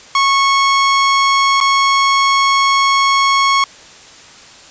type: tone with dropouts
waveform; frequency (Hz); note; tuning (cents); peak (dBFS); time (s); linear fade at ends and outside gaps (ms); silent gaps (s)
sawtooth; 1100; C#6; -14; -6; 0.15-3.64; 2; 1.603-1.61
effects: white hiss -39 dBFS RMS until 4.7 s + resampled to 16000 Hz